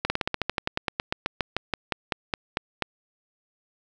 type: slowing click train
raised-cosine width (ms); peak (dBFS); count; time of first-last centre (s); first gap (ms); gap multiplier
0.3; -8; 23; 0.05-2.823; 50; 1.08
effects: none